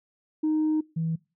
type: tone pair in turn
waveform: sine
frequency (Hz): 310 / 162.66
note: D#4 / E3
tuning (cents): -6 / -23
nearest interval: major seventh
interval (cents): 1117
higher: first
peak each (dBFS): -20 / -24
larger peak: first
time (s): 0.43-0.81 / 0.96-1.16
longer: first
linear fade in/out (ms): 10
effects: noise-tail reverb RT60 0.3 s tail -23 dB re dry + tanh soft clip ceiling -19 dBFS